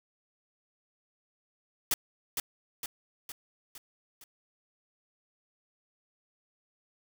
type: noise with echo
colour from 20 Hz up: white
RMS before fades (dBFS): -27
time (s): 1.91-1.94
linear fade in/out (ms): 2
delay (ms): 460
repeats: 5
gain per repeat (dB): -5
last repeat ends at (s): 4.24
effects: none